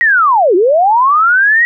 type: linear two-way sweep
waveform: sine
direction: down then up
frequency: 1926 to 336 to 1926 Hz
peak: -6 dBFS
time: 0.01-1.65 s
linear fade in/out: 0 ms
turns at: 0.55 s
effects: none